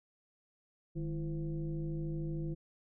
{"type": "tone with frequency modulation", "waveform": "sine", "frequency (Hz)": 154.4, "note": "D#3", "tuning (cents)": -13, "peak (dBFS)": -34, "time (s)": [0.95, 2.55], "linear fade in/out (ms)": 20, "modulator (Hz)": 181, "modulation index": 0.96, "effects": []}